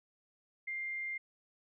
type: tone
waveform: sine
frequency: 2100 Hz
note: C7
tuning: 6 cents sharp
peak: -36 dBFS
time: 0.67-1.18 s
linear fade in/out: 10 ms
effects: none